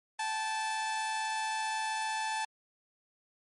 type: tone pair together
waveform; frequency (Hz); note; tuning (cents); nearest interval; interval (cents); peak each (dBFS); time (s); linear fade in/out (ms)
sawtooth; 778.6 / 874; G5 / A5; -12 / -12; major second; 200; -39 / -28; 0.19-2.45; 5
effects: MP3 48 kbps